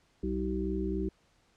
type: harmonic tone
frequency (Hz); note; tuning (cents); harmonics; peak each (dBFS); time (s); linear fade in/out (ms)
63.6; C2; -48; 1 / 3 / 5 / 6; -35 / -35 / -35 / -35; 0.23-1.09; 5
effects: pink hiss -68 dBFS RMS until 1.56 s + low-pass 7000 Hz 12 dB/octave